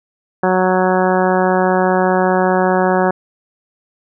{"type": "harmonic tone", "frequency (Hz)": 185, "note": "F#3", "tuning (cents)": 0, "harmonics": [1, 2, 3, 4, 5, 6, 7, 8, 9], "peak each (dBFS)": [-18, -17, -18, -18, -21, -25, -27, -26, -25], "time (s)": [0.43, 3.11], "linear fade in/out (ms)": 5, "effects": []}